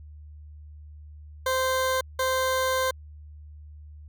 20% pulse tone bursts at uneven times, 520 Hz, C5, 11 cents flat, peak -18 dBFS, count 2, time 1.46-2.01 / 2.19-2.91 s, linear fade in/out 5 ms, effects added 75 Hz sine -42 dBFS peak until 4.08 s

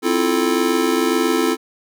square chord, F major seventh, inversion second, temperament just, 261.9 / 327.4 / 349.2 / 436.5 Hz, C4 / E4 / F4 / A4, +2 / -12 / 0 / -14 cents, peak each -22 dBFS, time 0.02-1.57 s, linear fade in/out 50 ms, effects none

